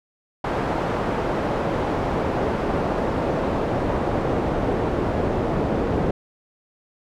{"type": "noise with band-pass filter sweep", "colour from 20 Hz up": "brown", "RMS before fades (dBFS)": -23, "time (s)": [0.44, 6.11], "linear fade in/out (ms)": 5, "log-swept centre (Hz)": [800, 480], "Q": 0.82, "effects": []}